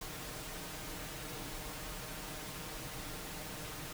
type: noise with comb filter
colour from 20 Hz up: pink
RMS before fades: -44 dBFS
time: 0.01-3.93 s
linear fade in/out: 5 ms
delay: 6.5 ms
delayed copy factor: +0.55
effects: none